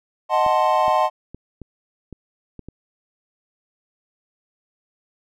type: chord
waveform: triangle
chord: D# diminished seventh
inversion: none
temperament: equal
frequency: 622.3 / 740 / 880 / 1046.5 Hz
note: D#5 / F#5 / A5 / C6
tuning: 0 / 0 / 0 / 0 cents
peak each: -19 dBFS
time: 0.29-1.1 s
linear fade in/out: 50 ms
type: clicks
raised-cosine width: 3 ms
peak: -23 dBFS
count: 7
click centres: 0.464 / 0.881 / 1.346 / 1.617 / 2.127 / 2.593 / 2.686 s
effects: none